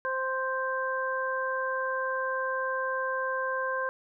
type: harmonic tone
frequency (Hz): 523.3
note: C5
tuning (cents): 0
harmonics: 1 / 2 / 3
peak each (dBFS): -32 / -32 / -32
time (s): 0.05-3.89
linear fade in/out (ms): 0
effects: none